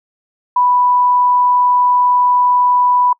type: tone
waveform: sine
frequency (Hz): 987.8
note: B5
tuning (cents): 0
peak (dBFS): -9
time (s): 0.56-3.13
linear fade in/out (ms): 5
effects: noise-tail reverb RT60 0.1 s tail -26 dB re dry